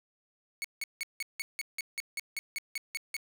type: tone bursts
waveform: sawtooth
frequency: 2217 Hz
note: C#7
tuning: in tune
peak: -29 dBFS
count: 14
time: 0.62-3.166 s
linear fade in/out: 0 ms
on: 24 ms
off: 170 ms
effects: none